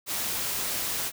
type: noise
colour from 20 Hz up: white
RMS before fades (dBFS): -30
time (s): 0.06-1.12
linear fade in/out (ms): 50
effects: none